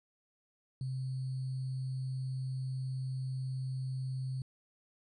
sine tone with sample-and-hold, 130.81 Hz, C3, in tune, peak -34 dBFS, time 0.81-4.42 s, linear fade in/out 2 ms, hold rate 4410 Hz, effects resampled to 24000 Hz

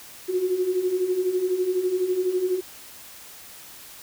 sine beating tone pair, 357.2 / 369.2 Hz, F4 / F#4, +39 / -4 cents, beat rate 12 Hz, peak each -28 / -22 dBFS, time 0.28-2.61 s, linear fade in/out 20 ms, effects white hiss -44 dBFS RMS until 4.02 s

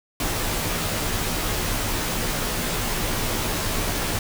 pink noise with comb filter, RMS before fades -25 dBFS, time 0.2-4.19 s, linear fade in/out 2 ms, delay 15 ms, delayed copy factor -0.7, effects none

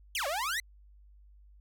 sawtooth exponential two-way sweep, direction down then up, 3393 to 537 to 2073 Hz, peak -27 dBFS, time 0.15-0.6 s, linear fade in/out 2 ms, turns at 0.27 s, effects added 50 Hz sine -54 dBFS peak until 1.6 s

